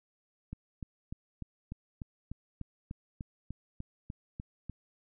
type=click train; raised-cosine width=5 ms; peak=-27 dBFS; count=15; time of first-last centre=0.53-4.697 s; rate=3.36 Hz; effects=none